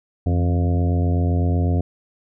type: harmonic tone with a mistuned harmonic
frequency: 88 Hz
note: F2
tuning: 14 cents sharp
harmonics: 1 / 2 / 3 / 4 / 5 / 6 / 7 / 8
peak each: -17 / -25 / -26 / -33 / -33 / -36 / -36 / -34 dBFS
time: 0.26-1.81 s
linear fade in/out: 5 ms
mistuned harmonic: 2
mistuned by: -92 cents
effects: none